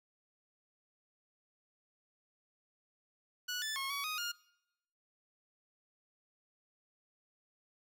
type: tone with pitch steps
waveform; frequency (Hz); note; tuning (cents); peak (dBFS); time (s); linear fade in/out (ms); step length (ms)
15% pulse; 1471 / 1750 / 1086 / 1129 / 1248 / 1416; F#6 / A6 / C#6 / C#6 / D#6 / F6; -11 / -10 / -36 / +31 / +5 / +23; -30; 3.48-4.32; 10; 140
effects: noise-tail reverb RT60 0.9 s tail -25 dB re dry